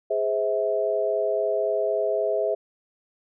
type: chord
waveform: sine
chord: Ab augmented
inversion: none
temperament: just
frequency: 415.3 / 519.1 / 648.9 Hz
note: Ab4 / C5 / E5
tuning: 0 / -14 / -27 cents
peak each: -26 / -28 / -24 dBFS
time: 0.1-2.55 s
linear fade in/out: 10 ms
effects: none